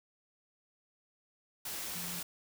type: tone in noise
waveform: sine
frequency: 174.61 Hz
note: F3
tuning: in tune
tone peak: -45 dBFS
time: 1.95-2.2 s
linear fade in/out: 5 ms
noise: white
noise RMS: -40 dBFS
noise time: 1.65-2.23 s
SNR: -8 dB
effects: none